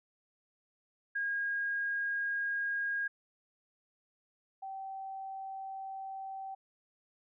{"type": "tone pair in turn", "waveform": "sine", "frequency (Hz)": [1630, 772.8], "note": ["G#6", "G5"], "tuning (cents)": [-33, -25], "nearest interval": "octave + minor second", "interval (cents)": 1292, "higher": "first", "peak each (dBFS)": [-31, -39], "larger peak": "first", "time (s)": [[1.15, 3.08], [4.62, 6.55]], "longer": "neither", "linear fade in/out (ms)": 10, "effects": []}